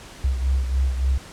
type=beating tone pair; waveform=sine; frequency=65.4 / 68.9 Hz; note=C2 / C#2; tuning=0 / -10 cents; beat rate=3.5 Hz; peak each=-19 / -27 dBFS; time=0.24-1.18 s; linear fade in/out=5 ms; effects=pink hiss -42 dBFS RMS until 1.32 s + low-pass 9000 Hz 12 dB/octave